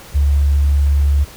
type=tone; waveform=sine; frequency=71.1 Hz; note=C#2; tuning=45 cents sharp; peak=-10 dBFS; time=0.14-1.25 s; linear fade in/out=20 ms; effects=pink hiss -38 dBFS RMS until 1.36 s